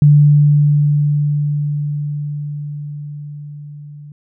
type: tone with level ramp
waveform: sine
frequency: 146.83 Hz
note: D3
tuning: in tune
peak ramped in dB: -4 to -32 dBFS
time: 0.02-4.12 s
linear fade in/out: 2 ms
effects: none